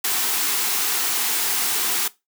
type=band-stop noise; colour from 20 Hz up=white; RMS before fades=-22 dBFS; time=0.04-2.08 s; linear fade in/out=5 ms; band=480 to 690 Hz; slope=96 dB/octave; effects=noise-tail reverb RT60 0.2 s tail -18 dB re dry + high-pass 300 Hz 12 dB/octave